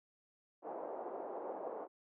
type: band-pass noise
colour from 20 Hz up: pink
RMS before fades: -44 dBFS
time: 0.62-1.88 s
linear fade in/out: 50 ms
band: 390 to 840 Hz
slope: 24 dB/octave
effects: none